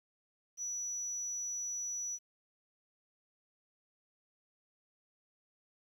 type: tone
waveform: sine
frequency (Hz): 5900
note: F#8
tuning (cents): -6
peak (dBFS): -35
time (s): 0.57-2.19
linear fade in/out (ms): 50
effects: tanh soft clip ceiling -32 dBFS + 11-bit